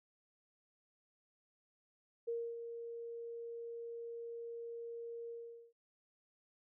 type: tone with ADSR envelope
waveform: sine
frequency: 466.2 Hz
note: A#4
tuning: in tune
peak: -35 dBFS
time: 2.27-5.73 s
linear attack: 16 ms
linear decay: 270 ms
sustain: -8 dB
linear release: 430 ms
effects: none